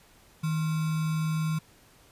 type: tone with sample-and-hold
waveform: sine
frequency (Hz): 158.5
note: D#3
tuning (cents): +32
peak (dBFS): -25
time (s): 0.43-1.59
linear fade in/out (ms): 10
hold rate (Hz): 1225
effects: pink hiss -58 dBFS RMS until 2.11 s + resampled to 32000 Hz